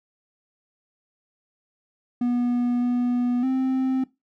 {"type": "tone with pitch steps", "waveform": "triangle", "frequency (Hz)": [243.3, 244.8, 261.5], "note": ["B3", "B3", "C4"], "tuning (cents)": [-26, -15, -1], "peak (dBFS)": -18, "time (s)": [2.21, 4.04], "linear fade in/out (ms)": 5, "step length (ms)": 610, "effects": ["noise-tail reverb RT60 0.2 s tail -19 dB re dry"]}